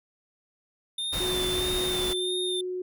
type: tone with vibrato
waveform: square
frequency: 3604 Hz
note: A7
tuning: 41 cents sharp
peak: -29 dBFS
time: 0.98-2.61 s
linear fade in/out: 5 ms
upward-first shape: sine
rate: 1.6 Hz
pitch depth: 34 cents each way
type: noise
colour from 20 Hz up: pink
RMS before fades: -33 dBFS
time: 1.12-2.14 s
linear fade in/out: 20 ms
type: tone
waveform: sine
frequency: 365.3 Hz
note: F#4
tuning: 22 cents flat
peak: -29 dBFS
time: 1.2-2.82 s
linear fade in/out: 5 ms
effects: none